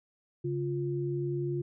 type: tone pair together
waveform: sine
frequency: 139.6 / 350.7 Hz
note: C#3 / F4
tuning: +13 / +7 cents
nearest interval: octave + major third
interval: 1594 cents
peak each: -32 / -32 dBFS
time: 0.44-1.62 s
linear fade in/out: 10 ms
effects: none